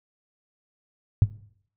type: tone with exponential decay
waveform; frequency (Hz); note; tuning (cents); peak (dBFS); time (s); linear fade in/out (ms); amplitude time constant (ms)
sine; 103.83; G#2; 0; -9; 1.22-1.3; 0; 16
effects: noise-tail reverb RT60 0.6 s tail -17 dB re dry